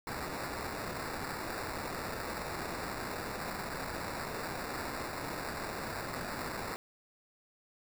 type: noise with sample-and-hold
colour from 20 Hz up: white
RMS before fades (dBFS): -39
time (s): 0.07-6.76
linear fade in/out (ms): 0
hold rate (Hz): 3150
effects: none